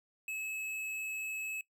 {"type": "tone with tanh clipping", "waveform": "sine", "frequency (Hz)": 2587, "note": "E7", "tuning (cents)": -33, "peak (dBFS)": -38, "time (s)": [0.28, 1.61], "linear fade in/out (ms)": 2, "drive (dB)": 16, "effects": ["noise-tail reverb RT60 0.1 s tail -20 dB re dry"]}